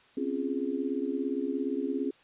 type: chord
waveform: sine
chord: Db major seventh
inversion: third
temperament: just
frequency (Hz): 259.9 / 277.2 / 346.5 / 415.8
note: C4 / Db4 / F4 / Ab4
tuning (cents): -11 / 0 / -14 / +2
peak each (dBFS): -34 / -32 / -36 / -35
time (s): 0.17-2.11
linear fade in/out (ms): 5
effects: white hiss -60 dBFS RMS until 2.23 s + resampled to 8000 Hz